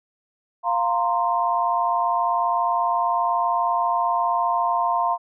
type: chord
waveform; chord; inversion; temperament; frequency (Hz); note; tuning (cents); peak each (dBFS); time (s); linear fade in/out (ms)
sine; F suspended fourth; none; equal with one note detuned; 698.5 / 926.4 / 1046.5; F5 / Bb5 / C6; 0 / -11 / 0; -23; 0.63-5.18; 50
effects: none